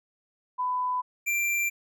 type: tone pair in turn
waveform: sine / square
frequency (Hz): 1000 / 2361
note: B5 / D7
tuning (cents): +21 / +9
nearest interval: octave + minor third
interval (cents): 1488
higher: second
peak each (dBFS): -25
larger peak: neither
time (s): 0.58-1.02 / 1.26-1.7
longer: neither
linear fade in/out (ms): 20
effects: none